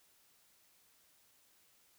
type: silence
effects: white hiss -69 dBFS RMS until 1.98 s